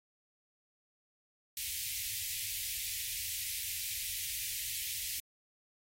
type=band-stop noise; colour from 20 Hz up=white; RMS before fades=-38 dBFS; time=1.57-5.2 s; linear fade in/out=2 ms; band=110 to 2000 Hz; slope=48 dB/octave; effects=AAC 48 kbps